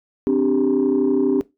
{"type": "chord", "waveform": "sine", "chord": "C suspended second", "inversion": "none", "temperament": "equal", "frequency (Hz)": [261.6, 293.7, 392], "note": ["C4", "D4", "G4"], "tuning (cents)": [0, 0, 0], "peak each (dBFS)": -18, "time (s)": [0.27, 1.41], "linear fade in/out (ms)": 0, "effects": ["noise-tail reverb RT60 0.2 s tail -19 dB re dry", "tanh soft clip ceiling -10 dBFS"]}